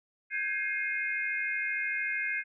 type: chord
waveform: sine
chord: Ab major seventh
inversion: third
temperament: equal with one note detuned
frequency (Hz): 1568 / 1661.2 / 2133 / 2489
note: G6 / Ab6 / C7 / Eb7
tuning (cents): 0 / 0 / +33 / 0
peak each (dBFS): -38 / -35 / -32 / -37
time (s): 0.3-2.44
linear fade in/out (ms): 50
effects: none